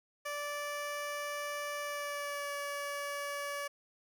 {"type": "tone with pitch glide", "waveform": "15% pulse", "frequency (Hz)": [583, 571.7], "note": ["D5", "D5"], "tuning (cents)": [-13, -47], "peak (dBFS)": -30, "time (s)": [0.25, 3.68], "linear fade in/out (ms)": 10, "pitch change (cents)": -34, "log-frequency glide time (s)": [1.81, 2.54], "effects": []}